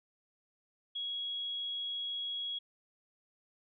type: tone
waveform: sine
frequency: 3322 Hz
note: G#7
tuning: in tune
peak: -35 dBFS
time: 0.95-2.59 s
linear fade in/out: 10 ms
effects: none